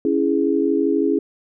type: chord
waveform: sine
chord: C# minor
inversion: none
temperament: equal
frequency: 277.2 / 329.6 / 415.3 Hz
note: C#4 / E4 / G#4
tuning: 0 / 0 / 0 cents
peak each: -20 dBFS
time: 0.05-1.19 s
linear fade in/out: 2 ms
effects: none